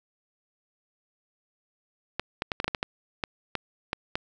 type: clicks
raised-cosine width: 0.3 ms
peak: -11 dBFS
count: 12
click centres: 2.196 / 2.421 / 2.518 / 2.601 / 2.644 / 2.68 / 2.748 / 2.829 / 3.238 / 3.553 / 3.931 / 4.155 s
effects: none